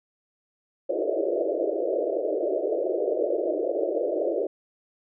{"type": "band-pass noise", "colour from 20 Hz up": "white", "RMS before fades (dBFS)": -26, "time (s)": [0.89, 4.47], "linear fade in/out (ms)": 10, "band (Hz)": [320, 640], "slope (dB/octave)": 96, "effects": []}